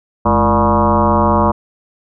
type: tone with frequency modulation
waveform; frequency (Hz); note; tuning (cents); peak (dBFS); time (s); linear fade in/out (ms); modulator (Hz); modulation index
sine; 587.3; D5; 0; -9; 0.25-1.52; 10; 125; 4.4
effects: none